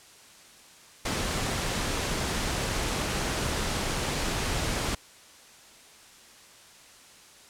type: noise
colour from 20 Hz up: pink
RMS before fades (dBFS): -29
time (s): 1.05-4.95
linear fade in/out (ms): 5
effects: white hiss -52 dBFS RMS until 7.49 s + low-pass 9000 Hz 12 dB/octave